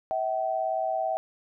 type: tone pair together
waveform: sine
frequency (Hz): 646 / 763.9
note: E5 / G5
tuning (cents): -35 / -45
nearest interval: minor third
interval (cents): 290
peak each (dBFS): -28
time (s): 0.11-1.17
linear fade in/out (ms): 0
effects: none